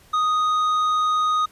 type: tone with tanh clipping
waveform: triangle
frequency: 1244.5 Hz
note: D#6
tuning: in tune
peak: -19 dBFS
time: 0.13-1.46 s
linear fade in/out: 10 ms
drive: 11 dB
effects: pink hiss -53 dBFS RMS until 1.51 s + resampled to 32000 Hz